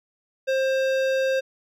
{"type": "tone with hard clipping", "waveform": "sine", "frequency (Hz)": 530, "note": "C5", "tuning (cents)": 22, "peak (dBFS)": -22, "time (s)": [0.47, 1.41], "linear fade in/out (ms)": 20, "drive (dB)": 15, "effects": []}